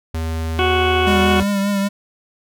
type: tone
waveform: square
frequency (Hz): 80.9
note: E2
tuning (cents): -32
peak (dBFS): -21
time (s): 0.14-1.43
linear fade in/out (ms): 5
type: harmonic tone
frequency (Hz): 370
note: F#4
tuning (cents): 0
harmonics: 1 / 2 / 3 / 4 / 6 / 7 / 8 / 9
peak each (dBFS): -18 / -21 / -23 / -24 / -26 / -26 / -27 / -28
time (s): 0.59-1.4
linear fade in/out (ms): 0
type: tone with vibrato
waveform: square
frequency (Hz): 200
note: G3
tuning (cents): +35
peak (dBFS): -17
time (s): 1.06-1.89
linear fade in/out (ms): 20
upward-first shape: triangle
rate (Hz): 5.1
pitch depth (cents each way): 39
effects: none